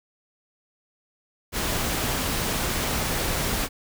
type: noise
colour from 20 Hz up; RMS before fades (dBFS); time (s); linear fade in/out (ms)
pink; -26; 1.52-3.69; 50
effects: none